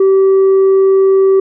sine tone, 385.8 Hz, G4, 28 cents flat, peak -3 dBFS, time 0-1.4 s, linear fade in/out 5 ms, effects tanh soft clip ceiling -5 dBFS

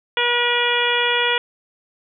harmonic tone, 481.3 Hz, B4, 45 cents flat, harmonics 1 / 2 / 3 / 4 / 5 / 6 / 7, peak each -24 / -24 / -24 / -24 / -24 / -24 / -24 dBFS, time 0.17-1.38 s, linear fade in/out 2 ms, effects none

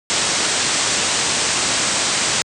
white low-pass noise, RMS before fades -19 dBFS, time 0.1-2.42 s, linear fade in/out 0 ms, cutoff 8700 Hz, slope 96 dB/octave, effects high-pass 100 Hz 12 dB/octave

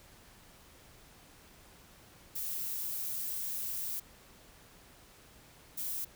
violet noise bursts at uneven times, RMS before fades -37 dBFS, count 2, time 2.35-4 / 5.77-6.05 s, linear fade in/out 10 ms, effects pink hiss -58 dBFS RMS until 6.15 s

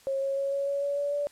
sine tone with pitch steps, 542 / 547 / 552.1 / 557.2 / 562.4 / 567.6 / 572.9 / 578.2 Hz, C#5 / C#5 / C#5 / C#5 / C#5 / C#5 / D5 / D5, -39 / -23 / -7 / +9 / +25 / +41 / -43 / -27 cents, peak -26 dBFS, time 0.07-1.27 s, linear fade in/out 0 ms, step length 150 ms, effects white hiss -57 dBFS RMS until 1.31 s + low-pass 10000 Hz 12 dB/octave

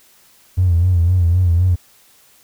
triangle tone with vibrato, 88 Hz, F2, 14 cents sharp, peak -7 dBFS, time 0.57-1.76 s, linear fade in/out 20 ms, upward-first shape sine, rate 3.9 Hz, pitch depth 86 cents each way, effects tanh soft clip ceiling -8 dBFS + white hiss -51 dBFS RMS until 2.43 s

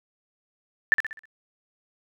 sine tone with echo, 1767 Hz, A6, 7 cents sharp, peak -13 dBFS, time 0.92-0.94 s, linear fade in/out 0 ms, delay 63 ms, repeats 5, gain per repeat -7 dB, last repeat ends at 1.255 s, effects none

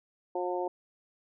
harmonic tone, 179.3 Hz, F3, 46 cents sharp, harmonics 2 / 3 / 4 / 5, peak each -33 / -35 / -36 / -37 dBFS, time 0.35-0.68 s, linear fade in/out 5 ms, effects none

